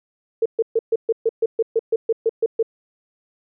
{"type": "tone bursts", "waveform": "sine", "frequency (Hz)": 451.7, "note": "A4", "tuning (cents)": 45, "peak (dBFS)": -14, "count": 14, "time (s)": [0.42, 2.628], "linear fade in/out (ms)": 5, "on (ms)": 37, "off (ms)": 130, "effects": []}